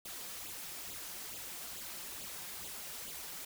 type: noise with flanger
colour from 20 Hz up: white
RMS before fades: -45 dBFS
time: 0.05-3.45 s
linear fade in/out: 5 ms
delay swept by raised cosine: 0.26 to 5.76 ms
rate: 2.3 Hz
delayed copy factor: +0.7
effects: none